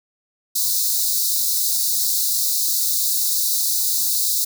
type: high-pass noise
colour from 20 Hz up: white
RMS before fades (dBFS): -20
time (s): 0.55-4.45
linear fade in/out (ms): 10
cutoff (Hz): 3800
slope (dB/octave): 96
effects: none